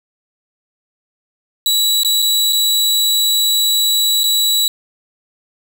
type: tone with dropouts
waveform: sawtooth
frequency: 3915 Hz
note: B7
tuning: 16 cents flat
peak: -9 dBFS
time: 1.66-4.68 s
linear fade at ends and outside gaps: 1 ms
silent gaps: 2.033-2.048 / 2.22-2.224 / 2.525-2.53 / 4.234-4.24 s
effects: none